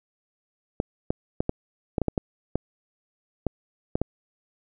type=clicks; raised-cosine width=2 ms; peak=-10 dBFS; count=12; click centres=0.801 / 1.105 / 1.405 / 1.494 / 1.982 / 2.017 / 2.083 / 2.178 / 2.556 / 3.467 / 3.955 / 4.016 s; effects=none